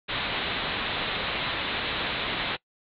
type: low-pass noise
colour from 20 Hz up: white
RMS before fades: -30 dBFS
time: 0.08-2.57 s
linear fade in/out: 20 ms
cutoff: 4000 Hz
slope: 96 dB/octave
effects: noise-tail reverb RT60 0.1 s tail -22 dB re dry